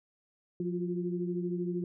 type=tone cluster; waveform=sine; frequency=177.3 / 348.6 / 361.4 Hz; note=F3 / F4 / F#4; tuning=+26 / -3 / -41 cents; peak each=-33 / -35 / -39 dBFS; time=0.6-1.84 s; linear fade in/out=2 ms; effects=none